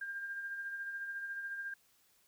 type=tone with tremolo; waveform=sine; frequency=1600 Hz; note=G6; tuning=35 cents sharp; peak=-37 dBFS; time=0.01-1.74 s; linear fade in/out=5 ms; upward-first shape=sine; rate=14 Hz; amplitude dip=40%; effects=white hiss -70 dBFS RMS until 2.27 s